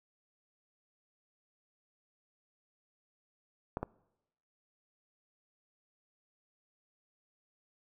clicks, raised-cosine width 1 ms, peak -20 dBFS, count 2, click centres 3.771 / 3.83 s, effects noise-tail reverb RT60 0.9 s tail -23 dB re dry

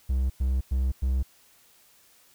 triangle tone bursts, 65 Hz, C2, 11 cents flat, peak -20 dBFS, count 4, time 0.09-1.23 s, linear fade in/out 10 ms, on 210 ms, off 100 ms, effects white hiss -59 dBFS RMS until 2.34 s

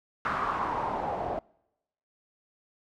white noise with low-pass filter sweep, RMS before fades -31 dBFS, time 0.25-1.39 s, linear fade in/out 0 ms, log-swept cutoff 1300 to 660 Hz, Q 4, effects noise-tail reverb RT60 0.9 s tail -26 dB re dry

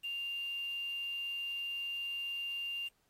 sine tone with quantisation, 2792 Hz, F7, 1 cent flat, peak -36 dBFS, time 0.03-2.89 s, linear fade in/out 20 ms, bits 9, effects pink hiss -75 dBFS RMS until 3.09 s + AAC 48 kbps

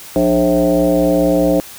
sine tone with frequency modulation, 415.3 Hz, G#4, in tune, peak -10 dBFS, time 0.16-1.6 s, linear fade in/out 0 ms, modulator 118 Hz, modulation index 2, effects white hiss -35 dBFS RMS until 1.78 s

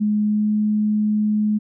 sine tone with pitch glide, 210.3 to 211.8 Hz, G#3 to G#3, +22 to +34 cents, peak -16 dBFS, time 0-1.59 s, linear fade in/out 20 ms, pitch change +12 cents, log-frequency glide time 0.24-0.5 s, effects none

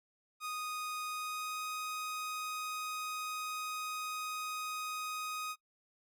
sawtooth tone with pitch glide, 1242 to 1250.6 Hz, D#6 to D#6, -3 to +8 cents, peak -34 dBFS, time 0.4-5.56 s, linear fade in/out 50 ms, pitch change +11 cents, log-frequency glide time 1.07-1.61 s, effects noise-tail reverb RT60 0.1 s tail -20 dB re dry

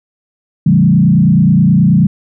sine tone with frequency modulation, 174.61 Hz, F3, in tune, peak -5 dBFS, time 0.66-2.07 s, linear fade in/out 5 ms, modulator 29.4 Hz, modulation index 1.4, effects none

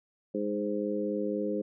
harmonic tone with a mistuned harmonic, 103.9 Hz, G#2, 1 cent sharp, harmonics 2 / 3 / 4 / 5, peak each -34 / -34 / -34 / -34 dBFS, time 0.34-1.62 s, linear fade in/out 10 ms, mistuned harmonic 2, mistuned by -18 cents, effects none

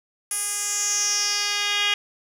10% pulse tone with band-pass filter sweep, 410 Hz, G#4, 22 cents flat, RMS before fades -24 dBFS, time 0.31-1.94 s, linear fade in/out 2 ms, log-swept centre 10000 to 3200 Hz, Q 3.8, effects none

